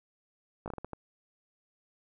slowing click train, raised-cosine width 1 ms, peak -24 dBFS, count 7, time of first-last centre 0.66-0.933 s, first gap 18 ms, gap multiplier 1.37, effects none

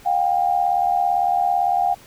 sine tone pair together, 715.2 / 793 Hz, F5 / G5, +41 / +20 cents, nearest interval major second, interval 179 cents, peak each -19 / -19 dBFS, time 0.05-1.95 s, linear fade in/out 20 ms, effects pink hiss -47 dBFS RMS until 2.06 s

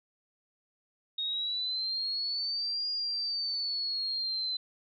sine exponential two-way sweep, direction up then down, 3729 to 4845 to 4039 Hz, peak -30 dBFS, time 1.18-4.57 s, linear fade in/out 5 ms, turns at 2.89 s, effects none

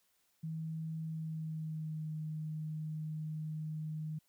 sine tone with pitch glide, 160 to 155.36 Hz, D#3 to D#3, +49 to -2 cents, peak -37 dBFS, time 0.43-4.19 s, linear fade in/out 10 ms, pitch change -51 cents, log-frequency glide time 1.04-2.11 s, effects white hiss -75 dBFS RMS until 4.28 s

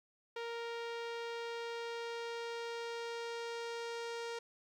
sawtooth tone with low-pass filter sweep, 466.2 Hz, A#4, in tune, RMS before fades -42 dBFS, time 0.36-4.39 s, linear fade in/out 5 ms, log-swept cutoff 3700 to 5700 Hz, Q 1.1, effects 12-bit

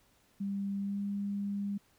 sine tone with pitch glide, 198.5 to 201.2 Hz, G3 to G3, +22 to +45 cents, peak -32 dBFS, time 0.4-1.78 s, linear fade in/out 10 ms, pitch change +23 cents, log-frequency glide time 0.8-1.01 s, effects pink hiss -68 dBFS RMS until 1.98 s

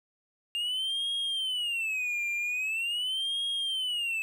triangle tone with vibrato, 2794 Hz, F7, in tune, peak -27 dBFS, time 0.55-4.22 s, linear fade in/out 0 ms, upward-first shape sine, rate 0.43 Hz, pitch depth 270 cents each way, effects none

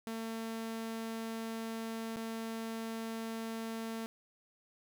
sawtooth tone with dropouts, 225 Hz, A3, 39 cents sharp, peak -34 dBFS, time 0.07-4.06 s, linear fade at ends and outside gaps 0 ms, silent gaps 2.161-2.169 s, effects none

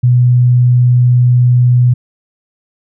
sine tone, 123.47 Hz, B2, in tune, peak -5 dBFS, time 0.03-1.94 s, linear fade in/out 10 ms, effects none

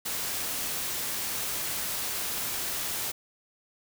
white noise, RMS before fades -32 dBFS, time 0.05-3.12 s, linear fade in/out 10 ms, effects none

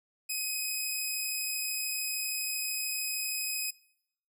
10% pulse tone pair together, 2493 / 2526 Hz, D#7 / D#7, +3 / +26 cents, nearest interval unison, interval 23 cents, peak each -35 / -23 dBFS, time 0.29-3.71 s, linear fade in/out 10 ms, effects noise-tail reverb RT60 0.7 s tail -22 dB re dry

